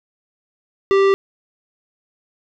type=tone with tanh clipping; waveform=sine; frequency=391.6 Hz; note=G4; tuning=2 cents flat; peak=-13 dBFS; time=0.91-1.14 s; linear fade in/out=0 ms; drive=16 dB; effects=none